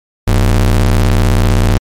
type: ring-modulated tone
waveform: square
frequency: 67.4 Hz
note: C#2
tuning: 48 cents flat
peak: -5 dBFS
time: 0.27-1.78 s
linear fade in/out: 10 ms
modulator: 29.8 Hz
effects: MP3 64 kbps